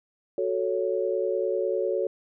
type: chord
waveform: sine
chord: F# minor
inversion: none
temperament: equal with one note detuned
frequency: 370 / 440 / 556.3 Hz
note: F#4 / A4 / C#5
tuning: 0 / 0 / +6 cents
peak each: -28 dBFS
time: 0.38-2.07 s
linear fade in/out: 2 ms
effects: none